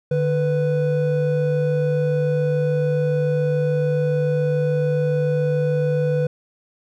triangle tone pair together, 149.5 / 495.5 Hz, D3 / B4, +31 / +6 cents, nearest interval octave + major sixth, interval 2075 cents, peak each -18 dBFS, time 0.11-6.27 s, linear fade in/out 5 ms, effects none

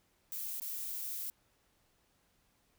violet noise with dropouts, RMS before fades -40 dBFS, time 0.32-1.3 s, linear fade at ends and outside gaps 0 ms, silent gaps 0.6-0.619 s, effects pink hiss -73 dBFS RMS until 2.78 s

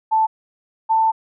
sine tone pair in turn, 880 / 889.2 Hz, A5 / A5, 0 / +18 cents, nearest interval unison, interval 18 cents, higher second, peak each -13 / -13 dBFS, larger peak neither, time 0.11-0.27 / 0.89-1.12 s, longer second, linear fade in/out 20 ms, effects none

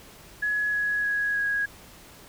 sine tone with pitch steps, 1687 / 1675.3 / 1663.8 / 1652.3 Hz, G#6 / G#6 / G#6 / G#6, +27 / +15 / +3 / -9 cents, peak -23 dBFS, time 0.42-1.66 s, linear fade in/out 10 ms, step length 310 ms, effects pink hiss -49 dBFS RMS until 2.28 s

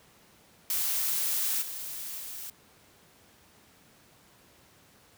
blue noise with level steps, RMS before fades -29 / -38 / -40 dBFS, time 0.7-2.5 s, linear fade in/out 2 ms, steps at 1.61 / 2.18 s, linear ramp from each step 20 ms, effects pink hiss -59 dBFS RMS until 5.17 s + high-pass 80 Hz 12 dB/octave

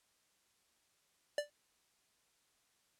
square tone with exponential decay, 587.3 Hz, D5, in tune, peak -30 dBFS, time 1.38-1.5 s, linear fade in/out 2 ms, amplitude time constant 24 ms, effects white hiss -75 dBFS RMS until 2.99 s + low-pass 10000 Hz 12 dB/octave

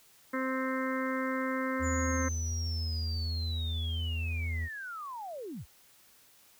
harmonic tone, 261.6 Hz, C4, in tune, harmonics 1 / 2 / 4 / 5 / 6 / 7 / 8, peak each -33 / -36 / -39 / -40 / -41 / -41 / -42 dBFS, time 0.33-2.29 s, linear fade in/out 10 ms
triangle tone with pitch glide, 81.1 to 81.62 Hz, E2 to E2, -28 to -17 cents, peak -29 dBFS, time 1.79-4.69 s, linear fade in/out 50 ms, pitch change +11 cents, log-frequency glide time 3.37-4.22 s
sine linear sweep, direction down, 7040 to 38.89 Hz, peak -38 dBFS, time 1.82-5.66 s, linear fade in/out 50 ms
effects white hiss -61 dBFS RMS until 6.59 s

